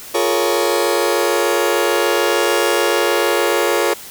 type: chord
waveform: sawtooth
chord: Bb minor seventh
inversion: second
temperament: just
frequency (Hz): 349.6 / 419.5 / 466.2 / 559.4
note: F4 / Ab4 / Bb4 / Db5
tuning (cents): +2 / +17 / 0 / +16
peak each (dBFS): -16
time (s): 0.14-3.94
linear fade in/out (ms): 10
effects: white hiss -35 dBFS RMS until 4.1 s